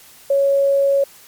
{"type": "tone", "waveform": "sine", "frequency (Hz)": 555, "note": "C#5", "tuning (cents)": 2, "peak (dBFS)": -12, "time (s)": [0.3, 1.04], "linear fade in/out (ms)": 5, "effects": ["white hiss -45 dBFS RMS until 1.27 s", "MP3 96 kbps"]}